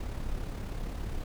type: noise with amplitude modulation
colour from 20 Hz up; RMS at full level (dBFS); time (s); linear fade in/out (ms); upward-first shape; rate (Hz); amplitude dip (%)
brown; -33; 0-1.24; 5; sine; 34.9; 45
effects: none